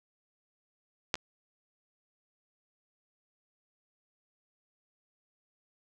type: clicks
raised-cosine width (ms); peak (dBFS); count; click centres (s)
0.2; -9 / -27; 2; 1.142 / 1.155
effects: none